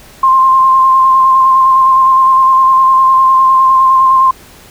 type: tone with vibrato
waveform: sine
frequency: 1054 Hz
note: C6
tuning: 12 cents sharp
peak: -4 dBFS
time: 0.23-4.31 s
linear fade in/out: 5 ms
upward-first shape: square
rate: 9.8 Hz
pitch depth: 15 cents each way
effects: pink hiss -38 dBFS RMS until 4.7 s